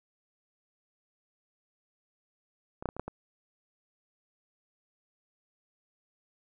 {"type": "clicks", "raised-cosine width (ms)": 1, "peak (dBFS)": [-26, -14, -20, -27, -18, -23], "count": 6, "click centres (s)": [2.825, 2.857, 2.889, 2.966, 2.996, 3.08], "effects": []}